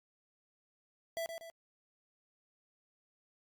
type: tone with echo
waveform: square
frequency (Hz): 663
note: E5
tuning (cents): +10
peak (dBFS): -36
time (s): 1.17-1.26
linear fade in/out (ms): 0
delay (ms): 120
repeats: 2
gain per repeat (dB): -6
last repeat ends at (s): 1.5
effects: Opus 48 kbps